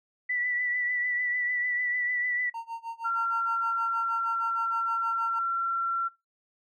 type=tone with vibrato; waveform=sine; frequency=1970 Hz; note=B6; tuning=5 cents flat; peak=-26 dBFS; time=0.29-2.5 s; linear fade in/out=10 ms; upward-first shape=triangle; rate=6.7 Hz; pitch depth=31 cents each way
type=tone with tremolo; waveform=triangle; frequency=918 Hz; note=A#5; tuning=27 cents flat; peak=-30 dBFS; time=2.54-5.39 s; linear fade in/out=5 ms; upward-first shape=sine; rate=6.4 Hz; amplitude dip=95%
type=tone with pitch glide; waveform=sine; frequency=1372 to 1360.9 Hz; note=F6 to F6; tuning=-31 to -45 cents; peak=-25 dBFS; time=3.04-6.09 s; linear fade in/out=20 ms; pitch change=-14 cents; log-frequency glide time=3.26-4.79 s
effects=noise-tail reverb RT60 0.2 s tail -20 dB re dry